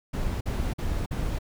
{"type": "noise bursts", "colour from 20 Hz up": "brown", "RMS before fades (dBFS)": -28, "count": 4, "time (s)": [0.13, 1.388], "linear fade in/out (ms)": 10, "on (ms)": 280, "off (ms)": 46, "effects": []}